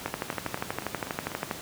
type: two click trains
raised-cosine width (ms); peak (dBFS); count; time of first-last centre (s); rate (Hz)
0.5; -13 / -21; 19 / 6; 0.06-1.512 / 0.08-1.318; 12.4 / 4.04
effects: pink hiss -40 dBFS RMS until 1.61 s + high-pass 100 Hz 12 dB/octave